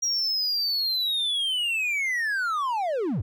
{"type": "linear sweep", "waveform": "triangle", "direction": "down", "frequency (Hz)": [5710, 69.3], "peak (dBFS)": -22, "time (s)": [0.02, 3.22], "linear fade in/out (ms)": 10, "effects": []}